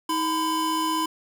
square tone pair together, 318.1 / 1010 Hz, D#4 / B5, +38 / +39 cents, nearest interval octave + minor sixth, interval 2001 cents, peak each -28 / -25 dBFS, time 0.09-1.06 s, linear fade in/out 5 ms, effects none

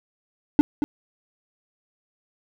triangle tone with echo, 293.7 Hz, D4, in tune, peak -7 dBFS, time 0.59-0.61 s, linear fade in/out 0 ms, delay 230 ms, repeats 1, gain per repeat -10 dB, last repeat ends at 0.84 s, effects none

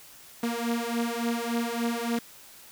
sawtooth beating tone pair, 232.5 / 236 Hz, A#3 / A#3, -4 / +22 cents, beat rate 3.5 Hz, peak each -26 dBFS, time 0.43-2.19 s, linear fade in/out 5 ms, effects white hiss -50 dBFS RMS until 2.71 s

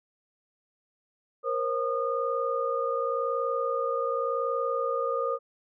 sine tone cluster, 473.1 / 534 / 1223 Hz, A#4 / C5 / D#6, +26 / +35 / -30 cents, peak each -30 dBFS, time 1.43-5.39 s, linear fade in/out 50 ms, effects none

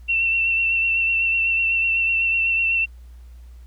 sine tone with vibrato, 2700 Hz, E7, 41 cents sharp, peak -17 dBFS, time 0.08-2.86 s, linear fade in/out 20 ms, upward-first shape triangle, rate 8 Hz, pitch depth 30 cents each way, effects added 60 Hz sine -39 dBFS peak until 3.66 s + pink hiss -61 dBFS RMS until 3.66 s

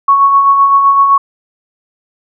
sine tone with tremolo, 1108.7 Hz, C#6, in tune, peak -3 dBFS, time 0.08-1.18 s, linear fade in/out 5 ms, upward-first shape sine, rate 7.8 Hz, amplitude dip 40%, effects none

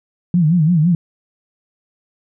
sine tone with vibrato, 164.81 Hz, E3, in tune, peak -10 dBFS, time 0.34-0.95 s, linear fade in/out 2 ms, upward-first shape sine, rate 5.9 Hz, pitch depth 160 cents each way, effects none

